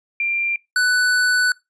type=tone pair in turn; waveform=sine / square; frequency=2377 / 1490.9 Hz; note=D7 / F#6; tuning=+20 / +13 cents; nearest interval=minor sixth; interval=807 cents; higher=first; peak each=-18 / -15 dBFS; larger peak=second; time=0.2-0.56 / 0.76-1.52 s; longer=second; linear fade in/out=2 ms; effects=noise-tail reverb RT60 0.2 s tail -23 dB re dry + resampled to 22050 Hz